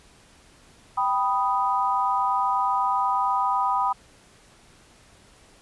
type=chord; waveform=sine; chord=G augmented; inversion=none; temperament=equal; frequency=784 / 987.8 / 1244.5 Hz; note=G5 / B5 / D#6; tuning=0 / 0 / 0 cents; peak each=-26 / -23 / -26 dBFS; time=0.97-3.93 s; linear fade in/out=10 ms; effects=pink hiss -54 dBFS RMS until 5.61 s + resampled to 24000 Hz